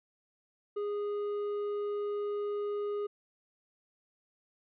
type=tone with hard clipping; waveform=sine; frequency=411.9 Hz; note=G#4; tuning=14 cents flat; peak=-33 dBFS; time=0.76-3.07 s; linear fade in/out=10 ms; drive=5 dB; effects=resampled to 8000 Hz